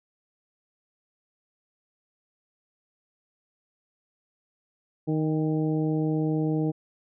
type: harmonic tone with a mistuned harmonic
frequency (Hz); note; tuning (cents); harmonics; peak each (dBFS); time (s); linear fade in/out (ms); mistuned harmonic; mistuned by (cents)
155.56; D#3; 0; 1 / 2 / 3 / 4 / 5; -26 / -26 / -32 / -40 / -41; 5.07-6.72; 20; 5; +29
effects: none